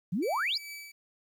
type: exponential sweep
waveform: sine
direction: up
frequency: 156.1 to 5274 Hz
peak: -27 dBFS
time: 0.12-0.58 s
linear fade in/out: 10 ms
type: tone with tremolo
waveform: sawtooth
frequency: 2300 Hz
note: D7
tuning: 37 cents flat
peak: -36 dBFS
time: 0.22-0.92 s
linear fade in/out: 10 ms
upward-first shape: triangle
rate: 2.5 Hz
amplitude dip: 65%
effects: 11-bit